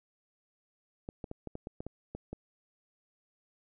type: clicks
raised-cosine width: 2 ms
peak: -26 dBFS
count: 10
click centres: 1.089 / 1.242 / 1.314 / 1.473 / 1.554 / 1.671 / 1.805 / 1.866 / 2.15 / 2.33 s
effects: none